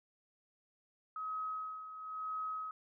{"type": "tone with tremolo", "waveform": "sine", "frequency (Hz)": 1272, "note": "D#6", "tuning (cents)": 38, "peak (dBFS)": -36, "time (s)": [1.16, 2.71], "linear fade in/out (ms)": 2, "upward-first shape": "sine", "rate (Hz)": 1, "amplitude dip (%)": 65, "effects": []}